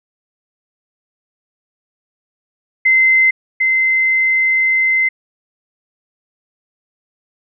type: tone pair in turn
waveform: sine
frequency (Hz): 2067 / 2067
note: C7 / C7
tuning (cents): -22 / -22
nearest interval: unison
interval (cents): 0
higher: neither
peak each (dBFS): -8 / -11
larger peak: first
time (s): 2.85-3.31 / 3.6-5.09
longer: second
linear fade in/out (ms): 10
effects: none